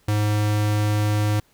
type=tone; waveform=square; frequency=105.1 Hz; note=G#2; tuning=21 cents sharp; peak=-19 dBFS; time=0.08-1.4 s; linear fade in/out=5 ms; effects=pink hiss -60 dBFS RMS until 1.53 s